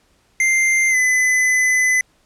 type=tone with pitch glide; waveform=square; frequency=2093 to 2014 Hz; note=C7 to B6; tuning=0 to +33 cents; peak=-14 dBFS; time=0.4-2.01 s; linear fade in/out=2 ms; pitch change=-67 cents; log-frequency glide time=0.9-0.96 s; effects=pink hiss -59 dBFS RMS until 2.25 s + low-pass 10000 Hz 12 dB/octave